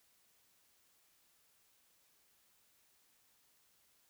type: silence
effects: white hiss -72 dBFS RMS until 4.09 s